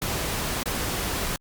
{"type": "noise with dropouts", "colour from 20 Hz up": "pink", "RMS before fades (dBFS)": -28, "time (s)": [0.02, 1.36], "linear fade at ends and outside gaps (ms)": 0, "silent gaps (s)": [0.63, 0.659], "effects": ["Opus 48 kbps"]}